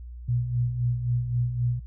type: tone with tremolo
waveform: sine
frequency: 121.6 Hz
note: B2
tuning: 26 cents flat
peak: -21 dBFS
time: 0.28-1.8 s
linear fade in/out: 10 ms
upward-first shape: sine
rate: 3.8 Hz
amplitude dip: 60%
effects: noise-tail reverb RT60 0.1 s tail -20 dB re dry + added 60 Hz sine -37 dBFS peak until 1.86 s